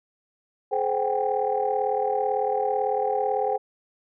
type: tone cluster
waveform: sine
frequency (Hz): 425.9 / 518 / 764 / 802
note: G#4 / C5 / G5 / G5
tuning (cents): +44 / -17 / -45 / +39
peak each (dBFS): -27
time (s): 0.71-3.58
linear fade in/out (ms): 20
effects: tanh soft clip ceiling -12 dBFS